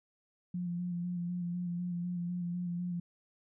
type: tone with vibrato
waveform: sine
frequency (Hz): 175.7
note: F3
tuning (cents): +11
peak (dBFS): -33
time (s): 0.54-3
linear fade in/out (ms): 5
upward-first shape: square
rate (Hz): 4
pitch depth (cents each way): 22
effects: none